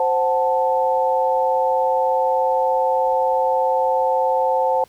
sine chord, F# diminished, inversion second, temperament equal, 523.3 / 740 / 880 Hz, C5 / F#5 / A5, 0 / 0 / 0 cents, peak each -19 / -23 / -19 dBFS, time 0-4.84 s, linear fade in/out 2 ms, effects pink hiss -53 dBFS RMS until 4.88 s

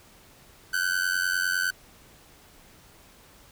45% pulse tone with amplitude modulation, 1517 Hz, F#6, 43 cents sharp, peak -20 dBFS, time 0.73-1.71 s, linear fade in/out 10 ms, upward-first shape sine, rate 89.9 Hz, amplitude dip 85%, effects pink hiss -54 dBFS RMS until 3.51 s

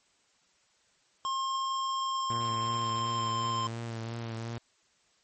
square tone with pitch glide, 1067 to 1048.1 Hz, C6 to C6, +34 to +3 cents, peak -30 dBFS, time 1.25-3.67 s, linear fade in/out 0 ms, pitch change -31 cents, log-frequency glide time 2-3.53 s
sawtooth tone with vibrato, 115 Hz, A#2, 23 cents flat, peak -31 dBFS, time 2.3-4.58 s, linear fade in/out 0 ms, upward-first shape sine, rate 2.8 Hz, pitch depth 29 cents each way
effects white hiss -68 dBFS RMS until 5.23 s + MP3 32 kbps

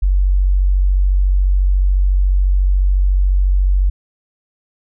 sine tone, 47.03 Hz, F#1, 29 cents sharp, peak -10 dBFS, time 0.02-3.9 s, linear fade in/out 10 ms, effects none

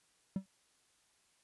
triangle tone with exponential decay, 191.9 Hz, G3, 37 cents flat, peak -27 dBFS, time 0.36-0.46 s, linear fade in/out 2 ms, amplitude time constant 20 ms, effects white hiss -72 dBFS RMS until 1.43 s + resampled to 24000 Hz

